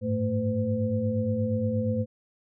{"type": "tone cluster", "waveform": "sine", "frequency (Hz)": [99.5, 108, 223.2, 509], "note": ["G2", "A2", "A3", "C5"], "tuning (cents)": [26, -32, 25, -48], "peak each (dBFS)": [-32, -29, -28, -30], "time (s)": [0.01, 2.06], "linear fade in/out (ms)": 50, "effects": []}